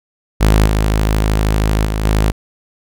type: tone with level steps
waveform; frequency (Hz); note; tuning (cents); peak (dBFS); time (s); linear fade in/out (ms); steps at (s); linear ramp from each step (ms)
sawtooth; 52.9; G#1; +33; -4 / -8 / -12 / -7; 0.4-2.32; 20; 0.66 / 1.85 / 2.04; 5
effects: none